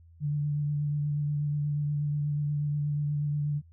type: tone with vibrato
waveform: sine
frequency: 146.83 Hz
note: D3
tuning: in tune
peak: -26 dBFS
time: 0.2-3.62 s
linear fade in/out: 50 ms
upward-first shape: triangle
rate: 8.3 Hz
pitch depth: 22 cents each way
effects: added 83 Hz sine -52 dBFS peak until 3.72 s